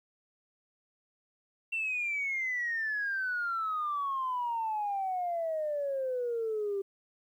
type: exponential sweep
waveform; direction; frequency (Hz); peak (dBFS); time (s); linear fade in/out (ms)
sine; down; 2715 to 389.9; -29; 1.72-6.82; 10
effects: tanh soft clip ceiling -25 dBFS + 11-bit